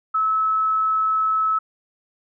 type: tone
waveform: sine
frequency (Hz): 1298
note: E6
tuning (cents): -27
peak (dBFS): -17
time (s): 0.14-1.59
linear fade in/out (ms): 10
effects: none